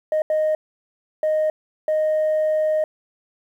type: tone bursts at uneven times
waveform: sine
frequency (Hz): 620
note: D#5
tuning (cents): -6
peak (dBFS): -15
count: 4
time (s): 0.12-0.22 / 0.3-0.55 / 1.23-1.5 / 1.88-2.84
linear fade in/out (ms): 2
effects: tanh soft clip ceiling -15 dBFS + 9-bit